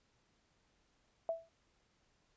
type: tone with exponential decay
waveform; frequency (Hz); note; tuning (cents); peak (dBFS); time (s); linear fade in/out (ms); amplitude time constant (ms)
sine; 660; E5; +2; -30; 1.29-1.49; 1; 43
effects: pink hiss -75 dBFS RMS until 2.36 s + resampled to 16000 Hz